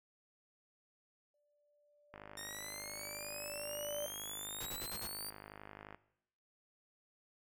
sine tone with exponential growth, 587.3 Hz, D5, in tune, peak -37 dBFS, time 1.34-4.06 s, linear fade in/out 2 ms, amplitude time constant 590 ms
click train, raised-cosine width 0.5 ms, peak -34 dBFS, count 197, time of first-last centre 2.14-5.946 s, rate 51.5 Hz
10% pulse exponential sweep, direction up, 1824 to 4699 Hz, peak -36 dBFS, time 2.37-5.3 s, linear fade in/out 2 ms
pink noise bursts, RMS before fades -46 dBFS, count 5, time 4.6-5.074 s, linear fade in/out 10 ms, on 62 ms, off 41 ms
effects noise-tail reverb RT60 0.8 s tail -18 dB re dry

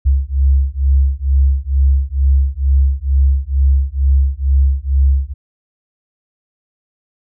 sine beating tone pair, 67 / 69.2 Hz, C2 / C#2, +42 / -2 cents, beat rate 2.2 Hz, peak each -13 dBFS, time 0.05-5.34 s, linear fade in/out 20 ms, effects none

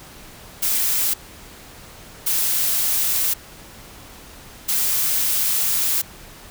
blue noise bursts at uneven times, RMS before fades -20 dBFS, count 3, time 0.62-1.14 / 2.26-3.34 / 4.68-6.02 s, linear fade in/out 10 ms, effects pink hiss -42 dBFS RMS until 6.5 s

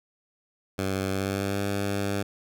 10% pulse tone with pitch glide, 96 to 99.96 Hz, G2 to G2, -36 to +34 cents, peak -18 dBFS, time 0.78-2.23 s, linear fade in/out 10 ms, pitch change +70 cents, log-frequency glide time 1.1-1.6 s, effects none

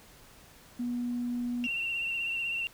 sine tone, 242.7 Hz, B3, 30 cents flat, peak -29 dBFS, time 0.79-1.67 s, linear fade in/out 10 ms
sine tone with vibrato, 2734 Hz, F7, 37 cents flat, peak -29 dBFS, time 1.64-2.67 s, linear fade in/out 0 ms, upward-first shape triangle, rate 16 Hz, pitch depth 43 cents each way
effects tanh soft clip ceiling -24 dBFS + pink hiss -55 dBFS RMS until 2.73 s

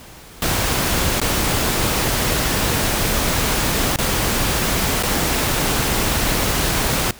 pink noise with dropouts, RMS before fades -19 dBFS, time 0.42-7.11 s, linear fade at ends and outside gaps 2 ms, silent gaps 1.201-1.214 / 3.961-3.986 / 5.028-5.033 s, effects pink hiss -41 dBFS RMS until 7.19 s

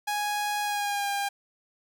sawtooth tone with pitch glide, 830 to 803.6 Hz, G#5 to G5, -1 to +43 cents, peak -23 dBFS, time 0.07-1.29 s, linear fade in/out 10 ms, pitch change -56 cents, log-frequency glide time 0.62-1.09 s, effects none

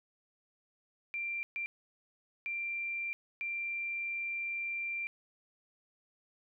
sine tone bursts at uneven times, 2366 Hz, D7, 12 cents sharp, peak -34 dBFS, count 4, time 1.14-1.43 / 1.56-1.66 / 2.46-3.13 / 3.41-5.07 s, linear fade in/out 0 ms, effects none

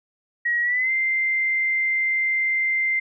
sine tone with pitch glide, 1903 to 2087 Hz, A#6 to C7, +35 to -5 cents, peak -19 dBFS, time 0.45-3 s, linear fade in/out 10 ms, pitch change +160 cents, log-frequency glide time 0.62-0.91 s, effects none

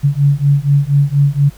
sine beating tone pair, 140 / 144.2 Hz, C#3 / D3, +18 / -31 cents, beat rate 4.2 Hz, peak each -12 dBFS, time 0.03-1.5 s, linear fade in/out 20 ms, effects added 50 Hz sine -39 dBFS peak until 1.57 s + pink hiss -44 dBFS RMS until 1.57 s

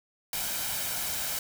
white noise with comb filter, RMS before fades -32 dBFS, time 0.33-1.39 s, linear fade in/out 2 ms, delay 1.3 ms, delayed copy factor +0.5, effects none

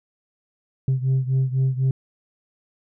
sine beating tone pair, 130.81 / 134.81 Hz, C3 / C#3, 0 / -48 cents, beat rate 4 Hz, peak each -18 / -21 dBFS, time 0.88-1.91 s, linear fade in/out 2 ms, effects tanh soft clip ceiling -15 dBFS

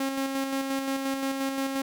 sawtooth tone with tremolo, 270.5 Hz, C#4, 42 cents flat, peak -22 dBFS, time 0-1.82 s, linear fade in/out 5 ms, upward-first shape square, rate 5.7 Hz, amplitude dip 35%, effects none

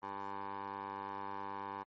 15% pulse tone with band-pass filter, 99 Hz, G2, 18 cents sharp, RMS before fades -43 dBFS, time 0.02-1.84 s, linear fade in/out 20 ms, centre 940 Hz, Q 3, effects MP3 32 kbps

